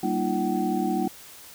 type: tone cluster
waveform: sine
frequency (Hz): 195.1 / 235.3 / 306.5 / 342.8 / 757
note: G3 / A#3 / D#4 / F4 / F#5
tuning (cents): -8 / +16 / -26 / -32 / +39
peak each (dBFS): -29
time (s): 0.03-1.08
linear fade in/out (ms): 5
effects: white hiss -46 dBFS RMS until 1.54 s